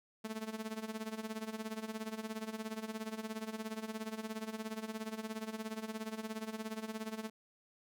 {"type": "tone with tremolo", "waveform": "sawtooth", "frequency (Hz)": 219.6, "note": "A3", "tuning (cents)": -3, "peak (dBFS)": -33, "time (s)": [0.24, 7.3], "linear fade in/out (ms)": 10, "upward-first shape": "sine", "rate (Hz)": 17, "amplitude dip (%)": 80, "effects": []}